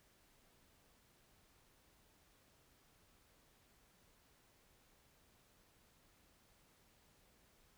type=silence; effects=pink hiss -71 dBFS RMS until 7.77 s